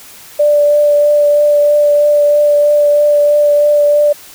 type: tone with vibrato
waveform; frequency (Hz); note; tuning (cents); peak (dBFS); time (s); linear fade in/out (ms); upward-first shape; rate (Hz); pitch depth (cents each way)
sine; 587.3; D5; 0; -6; 0.39-4.13; 10; triangle; 3.1; 13
effects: white hiss -36 dBFS RMS until 4.34 s